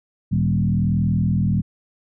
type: tone with frequency modulation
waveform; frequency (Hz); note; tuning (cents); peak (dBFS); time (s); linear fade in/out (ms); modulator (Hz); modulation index
sine; 150.4; D3; +42; -16; 0.31-1.62; 20; 41.1; 1.6
effects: none